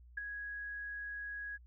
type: tone with ADSR envelope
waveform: sine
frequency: 1661.2 Hz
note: G#6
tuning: in tune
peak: -33 dBFS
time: 0.17-1.58 s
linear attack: 8 ms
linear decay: 12 ms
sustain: -7 dB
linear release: 30 ms
effects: added 60 Hz sine -55 dBFS peak until 1.66 s